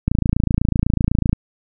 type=click train; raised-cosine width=5 ms; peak=-3 dBFS; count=36; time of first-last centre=0.08-1.33 s; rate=28 Hz; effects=none